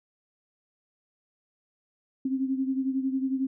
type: beating tone pair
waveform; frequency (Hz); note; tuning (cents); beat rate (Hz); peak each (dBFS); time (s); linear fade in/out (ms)
sine; 263.6 / 274.6; C4 / C#4; +13 / -16; 11; -26 / -32; 2.25-3.47; 5
effects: none